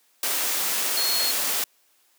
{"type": "tone in noise", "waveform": "sine", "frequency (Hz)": 4300, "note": "C8", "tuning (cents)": 47, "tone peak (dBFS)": -24, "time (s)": [0.97, 1.31], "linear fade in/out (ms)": 2, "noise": "white", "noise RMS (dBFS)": -25, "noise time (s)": [0.23, 1.64], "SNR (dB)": -2, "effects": ["white hiss -63 dBFS RMS until 2.18 s", "high-pass 300 Hz 12 dB/octave"]}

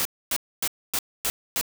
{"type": "noise bursts", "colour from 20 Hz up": "white", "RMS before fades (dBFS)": -25, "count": 6, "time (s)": [0, 1.612], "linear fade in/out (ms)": 0, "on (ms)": 52, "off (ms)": 260, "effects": []}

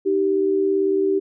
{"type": "tone pair together", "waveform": "sine", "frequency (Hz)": [310.2, 388.3], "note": ["D#4", "G4"], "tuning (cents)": [-5, -16], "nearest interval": "major third", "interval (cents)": 389, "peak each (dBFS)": [-24, -17], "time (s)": [0.05, 1.2], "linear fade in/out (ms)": 20, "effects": []}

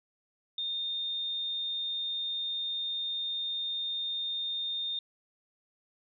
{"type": "tone", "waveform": "sine", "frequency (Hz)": 3645, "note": "A#7", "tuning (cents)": -40, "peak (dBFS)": -31, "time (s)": [0.58, 4.99], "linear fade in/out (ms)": 2, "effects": []}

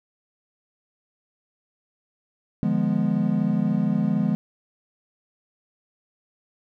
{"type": "chord", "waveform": "triangle", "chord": "D diminished seventh", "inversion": "none", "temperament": "equal with one note detuned", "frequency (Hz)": [150.53, 174.61, 207.7, 246.9], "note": ["D3", "F3", "Ab3", "Cb4"], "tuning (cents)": [43, 0, 0, 0], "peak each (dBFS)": [-26, -23, -21, -25], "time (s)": [2.63, 4.35], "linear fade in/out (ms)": 0, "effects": []}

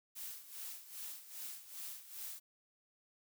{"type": "noise with tremolo", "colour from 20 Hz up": "blue", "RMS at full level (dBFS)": -45, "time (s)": [0.15, 2.4], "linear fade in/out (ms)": 20, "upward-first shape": "sine", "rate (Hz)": 2.5, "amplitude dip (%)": 75, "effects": []}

